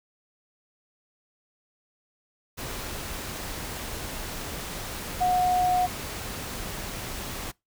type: tone in noise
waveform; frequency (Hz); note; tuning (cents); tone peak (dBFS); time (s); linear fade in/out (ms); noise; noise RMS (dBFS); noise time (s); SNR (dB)
sine; 727; F#5; -31; -20; 5.2-5.87; 20; pink; -35; 2.57-7.52; +12
effects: noise-tail reverb RT60 0.2 s tail -24 dB re dry